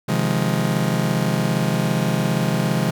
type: chord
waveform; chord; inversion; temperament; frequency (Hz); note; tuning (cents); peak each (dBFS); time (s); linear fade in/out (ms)
40% pulse; F minor seventh; second; just; 130.96 / 157.15 / 174.61 / 209.5; C3 / Eb3 / F3 / Ab3; +2 / +18 / 0 / +15; -23; 0.08-2.91; 10
effects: none